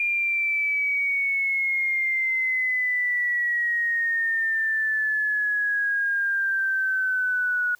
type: exponential sweep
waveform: sine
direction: down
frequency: 2406 to 1457 Hz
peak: -21 dBFS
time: 0-7.75 s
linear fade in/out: 2 ms
effects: white hiss -60 dBFS RMS until 7.79 s